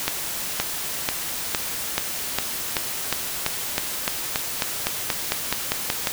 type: accelerating click train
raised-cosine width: 0.2 ms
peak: -3 dBFS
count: 20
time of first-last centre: 0.08-6.072 s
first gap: 520 ms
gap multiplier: 0.94
effects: white hiss -29 dBFS RMS until 6.12 s